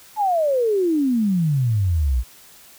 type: exponential sweep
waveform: sine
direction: down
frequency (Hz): 880 to 56.6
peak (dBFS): -16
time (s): 0.16-2.24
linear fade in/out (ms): 50
effects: white hiss -47 dBFS RMS until 2.78 s